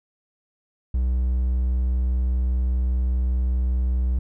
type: tone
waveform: triangle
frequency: 62.5 Hz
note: B1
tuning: 21 cents sharp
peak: -17 dBFS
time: 0.94-4.19 s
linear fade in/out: 5 ms
effects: none